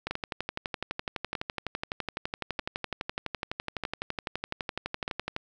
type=two click trains; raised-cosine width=0.3 ms; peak=-15 / -15 dBFS; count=5 / 64; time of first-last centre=0.11-5.079 / 0.07-5.364 s; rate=0.805 / 11.9 Hz; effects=none